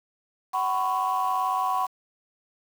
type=tone cluster; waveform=sine; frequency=752 / 1004 / 1102 Hz; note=F#5 / B5 / C#6; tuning=+28 / +28 / -11 cents; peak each=-26 dBFS; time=0.53-1.87 s; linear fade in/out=20 ms; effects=tanh soft clip ceiling -17 dBFS + 7-bit